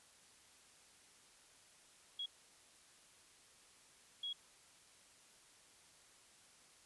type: tone bursts at uneven times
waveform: sine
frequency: 3322 Hz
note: G#7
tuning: in tune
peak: -40 dBFS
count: 2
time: 2.19-2.26 / 4.23-4.33 s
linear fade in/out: 5 ms
effects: white hiss -65 dBFS RMS until 6.85 s + resampled to 24000 Hz